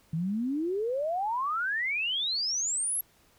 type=exponential sweep; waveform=sine; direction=up; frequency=154.3 to 11570 Hz; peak=-27 dBFS; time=0.13-3.01 s; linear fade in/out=5 ms; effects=pink hiss -63 dBFS RMS until 3.38 s